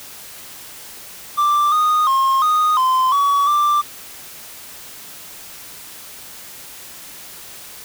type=tone with pitch steps; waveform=triangle; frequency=1178 / 1235 / 1070 / 1239 / 1033 / 1132 / 1180 Hz; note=D6 / D#6 / C6 / D#6 / C6 / C#6 / D6; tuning=+5 / -13 / +38 / -8 / -22 / +36 / +8 cents; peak=-11 dBFS; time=1.37-3.82 s; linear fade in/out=20 ms; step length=350 ms; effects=white hiss -37 dBFS RMS until 7.84 s